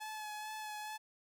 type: tone with vibrato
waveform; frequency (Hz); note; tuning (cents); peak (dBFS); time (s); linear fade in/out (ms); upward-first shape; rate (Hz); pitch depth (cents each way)
sawtooth; 855; A5; -50; -38; 0-0.98; 20; sine; 2.3; 21
effects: none